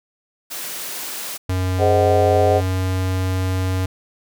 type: high-pass noise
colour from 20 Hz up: white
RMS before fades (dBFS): -29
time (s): 0.5-1.38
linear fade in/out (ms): 20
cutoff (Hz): 210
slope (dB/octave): 12
type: tone with pitch glide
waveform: square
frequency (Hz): 92.5 to 93.2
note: F#2 to F#2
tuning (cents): 0 to +13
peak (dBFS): -19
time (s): 1.49-3.86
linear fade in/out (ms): 5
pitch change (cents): +13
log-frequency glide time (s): 2.46-2.56
type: chord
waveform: sine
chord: Ab dominant seventh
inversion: none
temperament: just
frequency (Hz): 415.3 / 519.1 / 623 / 747.5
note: Ab4 / C5 / Eb5 / Gb5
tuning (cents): 0 / -14 / +2 / +17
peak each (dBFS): -19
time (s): 1.78-2.62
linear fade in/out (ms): 50
effects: none